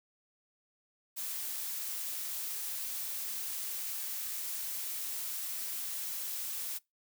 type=noise; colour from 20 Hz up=blue; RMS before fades=-38 dBFS; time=1.16-6.79 s; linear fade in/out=20 ms; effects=noise-tail reverb RT60 0.2 s tail -24 dB re dry